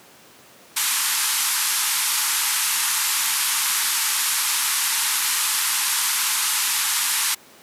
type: band-pass noise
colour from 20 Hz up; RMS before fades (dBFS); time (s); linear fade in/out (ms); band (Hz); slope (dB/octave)
white; -22; 0.76-7.35; 10; 840 to 13000; 96
effects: pink hiss -48 dBFS RMS until 7.62 s + high-pass 200 Hz 12 dB/octave